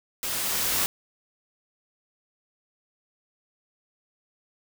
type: noise with level ramp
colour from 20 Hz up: white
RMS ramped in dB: -30 to -24 dBFS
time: 0.23-0.86 s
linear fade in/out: 0 ms
effects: none